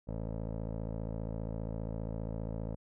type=tone with low-pass filter; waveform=15% pulse; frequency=55 Hz; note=A1; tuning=in tune; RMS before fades=-38 dBFS; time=0.07-2.76 s; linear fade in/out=20 ms; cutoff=580 Hz; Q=1.5; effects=none